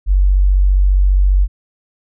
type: tone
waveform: sine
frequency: 47.43 Hz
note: F#1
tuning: 44 cents sharp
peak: -8 dBFS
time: 0.06-1.48 s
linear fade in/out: 50 ms
effects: none